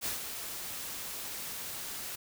white noise with ADSR envelope, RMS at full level -33 dBFS, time 0.01-2.16 s, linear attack 44 ms, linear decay 140 ms, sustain -7 dB, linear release 11 ms, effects none

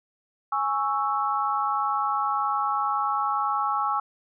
sine chord, C# minor, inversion second, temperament equal, 830.6 / 1108.7 / 1318.5 Hz, G#5 / C#6 / E6, 0 / 0 / 0 cents, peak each -27 dBFS, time 0.52-4 s, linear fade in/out 5 ms, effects none

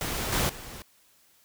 pink noise with level steps, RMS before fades -31 / -26 / -42 dBFS, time 0.01-0.82 s, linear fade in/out 0 ms, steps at 0.32 / 0.49 s, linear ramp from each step 5 ms, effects white hiss -62 dBFS RMS until 1.44 s

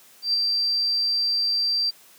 sine tone with ADSR envelope, 4699 Hz, D8, in tune, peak -17 dBFS, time 0.22-1.91 s, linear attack 120 ms, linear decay 4 ms, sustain -3 dB, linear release 18 ms, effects white hiss -52 dBFS RMS until 2.18 s + high-pass 150 Hz 12 dB/octave

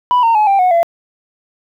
sine tone with pitch steps, 987.8 / 916.3 / 850.1 / 788.6 / 731.5 / 678.6 Hz, B5 / A#5 / G#5 / G5 / F#5 / F5, 0 / -30 / +40 / +10 / -20 / -50 cents, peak -6 dBFS, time 0.11-0.83 s, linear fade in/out 0 ms, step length 120 ms, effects tanh soft clip ceiling -7 dBFS + 8-bit

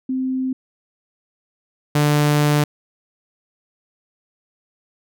sine / sawtooth tone pair in turn, 260 / 147.91 Hz, C4 / D3, -11 / +13 cents, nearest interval minor seventh, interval 976 cents, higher first, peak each -19 / -10 dBFS, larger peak second, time 0.09-0.53 / 1.95-2.64 s, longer second, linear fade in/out 5 ms, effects none

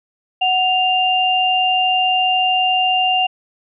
sine tone pair together, 741.3 / 2794 Hz, F#5 / F7, +3 / 0 cents, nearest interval octave + major seventh, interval 2297 cents, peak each -16 dBFS, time 0.41-3.27 s, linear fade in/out 10 ms, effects none

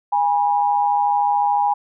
sine tone pair together, 819 / 972.7 Hz, G#5 / B5, -24 / -27 cents, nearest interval minor third, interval 297 cents, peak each -16 / -21 dBFS, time 0.12-1.74 s, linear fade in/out 10 ms, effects none

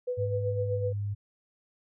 sine tone with tremolo, 496.2 Hz, B4, 8 cents sharp, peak -27 dBFS, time 0.07-0.93 s, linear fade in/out 10 ms, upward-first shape sine, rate 7.9 Hz, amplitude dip 60%
sine tone with pitch glide, 103.83 to 101.93 Hz, G#2 to G#2, 0 to -32 cents, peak -29 dBFS, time 0.17-1.15 s, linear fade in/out 20 ms, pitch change -32 cents, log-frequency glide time 0.54-1.02 s
effects none

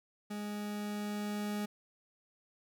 40% pulse tone with level ramp, 207.7 Hz, G#3, in tune, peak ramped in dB -37 to -33 dBFS, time 0.3-1.66 s, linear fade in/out 10 ms, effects none

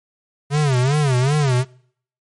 square tone with vibrato, 137.1 Hz, C#3, 19 cents flat, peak -15 dBFS, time 0.5-1.65 s, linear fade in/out 50 ms, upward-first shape sine, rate 2.6 Hz, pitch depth 180 cents each way, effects noise-tail reverb RT60 0.6 s tail -24 dB re dry + MP3 48 kbps

